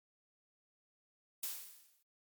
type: noise with exponential decay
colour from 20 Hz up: blue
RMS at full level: -37 dBFS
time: 1.43-2.03 s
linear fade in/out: 5 ms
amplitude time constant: 130 ms
effects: MP3 96 kbps